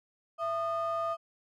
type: ring-modulated tone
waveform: triangle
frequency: 946 Hz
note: A#5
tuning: 25 cents sharp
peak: -23 dBFS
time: 0.38-1.17 s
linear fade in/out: 50 ms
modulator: 280 Hz
effects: tanh soft clip ceiling -24 dBFS